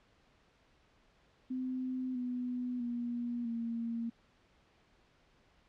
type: tone with pitch steps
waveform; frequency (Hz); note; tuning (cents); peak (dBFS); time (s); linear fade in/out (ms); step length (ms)
sine; 256.7 / 248 / 239.5 / 231.4; C4 / B3 / A#3 / A#3; -33 / +7 / +47 / -13; -34; 1.5-4.1; 10; 650
effects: pink hiss -68 dBFS RMS until 5.68 s + low-pass 4000 Hz 12 dB/octave